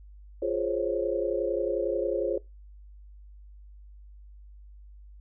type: chord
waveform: sine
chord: Db major seventh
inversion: first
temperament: equal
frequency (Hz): 349.2 / 415.3 / 523.3 / 554.4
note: F4 / Ab4 / C5 / Db5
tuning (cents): 0 / 0 / 0 / 0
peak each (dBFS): -31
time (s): 0.42-2.38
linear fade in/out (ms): 5
effects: noise-tail reverb RT60 0.2 s tail -20 dB re dry + added 50 Hz sine -46 dBFS peak until 5.2 s